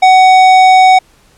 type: tone with tanh clipping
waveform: sine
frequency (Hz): 750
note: F#5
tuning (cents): +23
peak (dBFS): -4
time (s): 0.02-0.99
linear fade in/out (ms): 10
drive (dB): 14
effects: pink hiss -48 dBFS RMS until 1.37 s + low-pass 11000 Hz 12 dB/octave